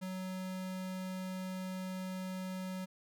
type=tone; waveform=square; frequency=186.3 Hz; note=F#3; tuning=12 cents sharp; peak=-39 dBFS; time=0.01-2.86 s; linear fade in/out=20 ms; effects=none